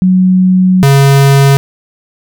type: tone pair in turn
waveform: sine / square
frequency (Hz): 185 / 138.36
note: F#3 / C#3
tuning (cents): 0 / -3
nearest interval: perfect fourth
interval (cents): 503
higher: first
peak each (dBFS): -4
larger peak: neither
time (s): 0.02-0.83 / 0.83-1.57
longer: first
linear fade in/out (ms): 0
effects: none